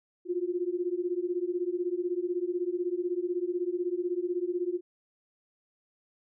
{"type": "beating tone pair", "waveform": "sine", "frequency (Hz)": [346.9, 362.9], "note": ["F4", "F#4"], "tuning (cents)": [-12, -34], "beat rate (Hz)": 16, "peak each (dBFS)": -31, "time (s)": [0.25, 4.81], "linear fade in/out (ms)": 50, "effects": []}